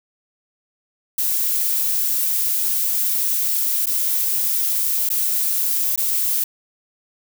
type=noise with dropouts; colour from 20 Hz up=violet; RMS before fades=-20 dBFS; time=1.18-6.44 s; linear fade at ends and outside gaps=5 ms; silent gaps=3.858-3.868 / 5.091-5.101 / 5.96-5.976 s; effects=none